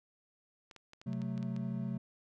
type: clicks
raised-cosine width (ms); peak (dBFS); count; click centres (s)
0.2; -35; 9; 0.712 / 0.763 / 0.934 / 1.015 / 1.131 / 1.218 / 1.378 / 1.428 / 1.564
type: chord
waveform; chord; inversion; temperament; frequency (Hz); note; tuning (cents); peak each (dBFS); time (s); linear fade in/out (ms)
triangle; F# diminished; second; equal; 130.81 / 185 / 220; C3 / F#3 / A3; 0 / 0 / 0; -37; 1.06-1.98; 10
effects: none